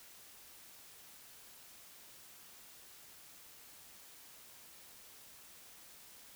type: silence
effects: white hiss -57 dBFS RMS until 6.35 s